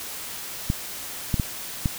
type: clicks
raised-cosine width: 5 ms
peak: -9 dBFS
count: 4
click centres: 0.701 / 1.342 / 1.398 / 1.858 s
effects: white hiss -35 dBFS RMS until 1.98 s